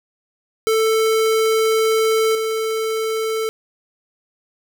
square tone with level steps, 442.4 Hz, A4, 9 cents sharp, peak -15 / -20 dBFS, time 0.67-3.49 s, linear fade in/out 0 ms, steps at 2.35 s, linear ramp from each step 2 ms, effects none

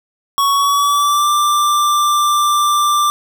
square tone with pitch glide, 1115 to 1181.3 Hz, C#6 to D6, +10 to +10 cents, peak -12 dBFS, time 0.38-3.1 s, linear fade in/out 0 ms, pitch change +100 cents, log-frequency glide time 0.52-1.29 s, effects none

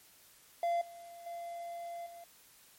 triangle tone with level steps, 687 Hz, F5, 29 cents flat, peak -27 / -46 / -38 / -46 dBFS, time 0.63-2.24 s, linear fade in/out 2 ms, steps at 0.81 / 1.26 / 2.06 s, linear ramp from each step 5 ms, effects white hiss -61 dBFS RMS until 2.78 s + MP3 64 kbps

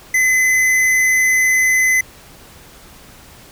triangle tone with hard clipping, 2031 Hz, B6, 48 cents sharp, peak -13 dBFS, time 0.14-2.01 s, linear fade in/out 5 ms, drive 16 dB, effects pink hiss -42 dBFS RMS until 3.51 s

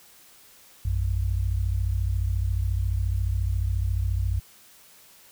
sine tone pair together, 58.22 / 92.5 Hz, A#1 / F#2, -2 / 0 cents, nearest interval minor sixth, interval 802 cents, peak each -25 dBFS, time 0.85-4.4 s, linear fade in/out 5 ms, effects white hiss -53 dBFS RMS until 5.31 s

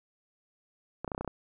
clicks, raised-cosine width 1 ms, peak -20 dBFS, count 8, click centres 1.046 / 1.078 / 1.118 / 1.148 / 1.179 / 1.21 / 1.247 / 1.277 s, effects none

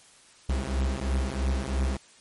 45% pulse beating tone pair, 64.7 / 67.7 Hz, C2 / C#2, -19 / -40 cents, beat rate 3 Hz, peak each -28 dBFS, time 0.49-1.97 s, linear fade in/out 5 ms, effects white hiss -55 dBFS RMS until 2.2 s + MP3 48 kbps

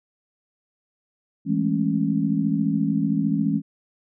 sine chord, A major seventh, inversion second, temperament just, 165 / 206.2 / 220 / 275 Hz, E3 / G#3 / A3 / C#4, +2 / -12 / 0 / -14 cents, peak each -25 / -24 / -27 / -24 dBFS, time 1.45-3.62 s, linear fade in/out 50 ms, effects none

